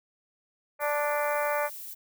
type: harmonic tone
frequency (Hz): 293.7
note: D4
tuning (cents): 0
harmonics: 2 / 3 / 4 / 5 / 6 / 7 / 8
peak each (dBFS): -28 / -32 / -34 / -36 / -38 / -39 / -40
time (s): 0.79-1.7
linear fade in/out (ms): 50
type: noise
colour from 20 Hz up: violet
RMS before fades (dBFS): -41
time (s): 0.8-1.95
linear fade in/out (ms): 20
effects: none